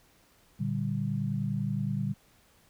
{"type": "chord", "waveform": "sine", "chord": "G minor", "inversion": "first", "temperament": "equal", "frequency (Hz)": [116.54, 146.83, 196], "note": ["Bb2", "D3", "G3"], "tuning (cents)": [0, 0, 0], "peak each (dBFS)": [-33, -32, -32], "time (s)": [0.59, 2.14], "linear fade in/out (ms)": 20, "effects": ["pink hiss -63 dBFS RMS until 2.69 s"]}